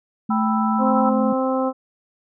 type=tone; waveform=sine; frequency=218.3 Hz; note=A3; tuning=13 cents flat; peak=-19 dBFS; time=0.29-1.33 s; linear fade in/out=5 ms
type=chord; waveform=sine; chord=E minor; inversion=first; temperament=equal; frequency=784 / 987.8 / 1318.5 Hz; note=G5 / B5 / E6; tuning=0 / 0 / 0 cents; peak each=-25 dBFS; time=0.3-1.1 s; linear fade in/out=10 ms
type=harmonic tone; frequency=261.6 Hz; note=C4; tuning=in tune; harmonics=1 / 2 / 3 / 4 / 5; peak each=-22 / -22 / -27 / -29 / -30 dBFS; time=0.78-1.73 s; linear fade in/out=50 ms
effects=none